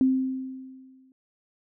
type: tone with exponential decay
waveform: sine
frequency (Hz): 261.6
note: C4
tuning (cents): 0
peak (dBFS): -16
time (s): 0.01-1.12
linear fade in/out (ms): 1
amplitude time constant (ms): 240
effects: none